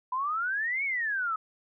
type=exponential two-way sweep; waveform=sine; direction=up then down; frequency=987.8 to 2271 to 1264 Hz; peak=-27 dBFS; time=0.12-1.36 s; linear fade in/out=5 ms; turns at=0.84 s; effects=none